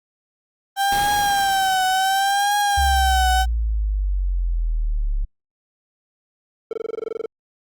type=tone with vibrato; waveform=35% pulse; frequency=784 Hz; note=G5; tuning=in tune; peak=-15 dBFS; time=0.76-3.46 s; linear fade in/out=50 ms; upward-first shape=triangle; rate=0.69 Hz; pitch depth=86 cents each way
type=noise with exponential decay; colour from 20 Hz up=pink; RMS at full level=-28 dBFS; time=0.92-3.04 s; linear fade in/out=1 ms; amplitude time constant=460 ms
type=exponential sweep; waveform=sine; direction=down; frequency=70.2 to 34.38 Hz; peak=-18 dBFS; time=2.77-5.25 s; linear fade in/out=10 ms
type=tone bursts; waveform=triangle; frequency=447.2 Hz; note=A4; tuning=28 cents sharp; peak=-20 dBFS; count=13; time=6.71-7.259 s; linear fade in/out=2 ms; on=21 ms; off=23 ms
effects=Opus 24 kbps